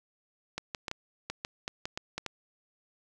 clicks, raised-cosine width 0.2 ms, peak -17 dBFS, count 11, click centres 0.58 / 0.748 / 0.882 / 0.914 / 1.3 / 1.449 / 1.679 / 1.855 / 1.975 / 2.18 / 2.263 s, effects none

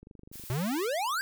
click train, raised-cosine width 3 ms, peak -36 dBFS, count 11, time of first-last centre 0.03-0.438 s, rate 24.5 Hz
blue noise, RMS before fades -45 dBFS, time 0.32-0.88 s, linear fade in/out 20 ms
square exponential sweep, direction up, 116.3 to 1633 Hz, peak -29 dBFS, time 0.5-1.21 s, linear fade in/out 0 ms
effects none

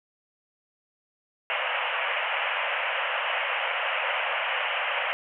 white band-pass noise, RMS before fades -28 dBFS, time 1.5-5.13 s, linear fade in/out 0 ms, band 500 to 3000 Hz, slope 96 dB/octave, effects none

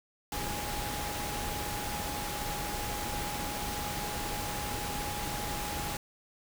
sine tone in noise, 828 Hz, G#5, 5 cents flat, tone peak -39 dBFS, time 0.32-5.97 s, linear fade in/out 2 ms, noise pink, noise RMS -36 dBFS, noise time 0.32-5.97 s, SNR -6 dB, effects none

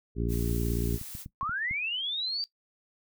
harmonic tone, 58 Hz, A#1, 8 cents flat, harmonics 1 / 2 / 3 / 4 / 5 / 6 / 7, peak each -30 / -33 / -35 / -36 / -37 / -38 / -38 dBFS, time 0.15-0.99 s, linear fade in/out 50 ms
blue noise, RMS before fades -42 dBFS, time 0.28-1.26 s, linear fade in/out 50 ms
clicks, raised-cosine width 5 ms, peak -29 dBFS, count 9, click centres 0.515 / 0.706 / 0.945 / 1.014 / 1.151 / 1.261 / 1.43 / 1.494 / 1.711 s
sine linear sweep, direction up, 1046.5 to 4685 Hz, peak -29 dBFS, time 1.41-2.44 s, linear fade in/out 0 ms
effects noise-tail reverb RT60 0.1 s tail -17 dB re dry

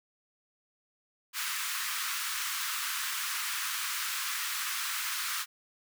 pink high-pass noise, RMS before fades -34 dBFS, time 1.33-5.46 s, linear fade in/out 50 ms, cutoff 1100 Hz, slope 48 dB/octave, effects none

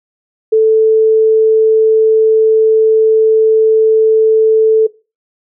sine tone, 440 Hz, A4, in tune, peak -5 dBFS, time 0.52-4.87 s, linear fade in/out 10 ms, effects noise-tail reverb RT60 0.3 s tail -20 dB re dry

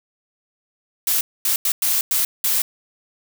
blue noise bursts at uneven times, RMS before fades -19 dBFS, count 6, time 1.07-1.21 / 1.45-1.56 / 1.65-1.72 / 1.82-2.01 / 2.11-2.25 / 2.44-2.62 s, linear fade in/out 2 ms, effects none

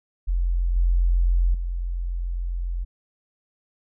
sine tone with level steps, 43.65 Hz, F1, in tune, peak -19 / -16 / -24 dBFS, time 0.27-2.85 s, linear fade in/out 20 ms, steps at 0.76 / 1.54 s, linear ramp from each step 5 ms, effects none

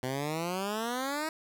10% pulse exponential sweep, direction up, 125.3 to 321.5 Hz, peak -23 dBFS, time 0.03-1.29 s, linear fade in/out 2 ms, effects none

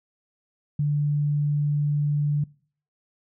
sine tone, 146.7 Hz, D3, 2 cents flat, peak -20 dBFS, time 0.79-2.44 s, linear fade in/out 5 ms, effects noise-tail reverb RT60 0.5 s tail -24 dB re dry

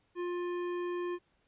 sine tone with tanh clipping, 352.7 Hz, F4, 17 cents sharp, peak -35 dBFS, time 0.15-1.19 s, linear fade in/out 50 ms, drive 16 dB, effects pink hiss -73 dBFS RMS until 1.47 s + resampled to 8000 Hz

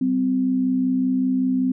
sine tone pair together, 192.65 / 257.9 Hz, G3 / C4, -30 / -25 cents, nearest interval perfect fourth, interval 505 cents, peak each -26 / -18 dBFS, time 0.01-1.72 s, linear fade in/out 5 ms, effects none

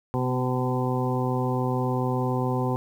harmonic tone with a mistuned harmonic, 127.1 Hz, C3, 50 cents flat, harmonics 1 / 2 / 3 / 4 / 6 / 7 / 8, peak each -26 / -29 / -31 / -32 / -34 / -34 / -35 dBFS, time 0.14-2.76 s, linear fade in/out 0 ms, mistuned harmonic 2, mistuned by -18 cents, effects 9-bit

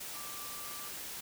sine tone in noise, 1174.7 Hz, D6, in tune, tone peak -49 dBFS, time 0.14-0.89 s, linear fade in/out 10 ms, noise white, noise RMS -43 dBFS, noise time 0-1.21 s, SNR -9 dB, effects none

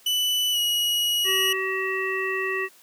40% pulse tone with pitch glide, 2983 to 2905 Hz, F#7 to F#7, +13 to -32 cents, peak -20 dBFS, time 0.06-1.53 s, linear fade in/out 5 ms, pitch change -45 cents, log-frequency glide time 0.52-0.58 s
harmonic tone, 381.1 Hz, G4, 49 cents flat, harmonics 1 / 3 / 5 / 7, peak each -28 / -33 / -27 / -32 dBFS, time 1.24-2.69 s, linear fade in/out 50 ms
effects white hiss -54 dBFS RMS until 2.82 s + high-pass 200 Hz 12 dB/octave

